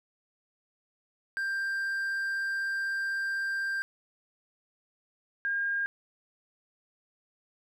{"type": "tone pair in turn", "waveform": ["triangle", "sine"], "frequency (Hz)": [1584, 1613.6], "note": ["G6", "G6"], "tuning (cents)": [18, 50], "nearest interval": "unison", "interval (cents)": 32, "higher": "second", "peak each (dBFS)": -27, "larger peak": "neither", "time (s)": [[1.37, 3.82], [5.45, 5.86]], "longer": "first", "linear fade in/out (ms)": 0, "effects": []}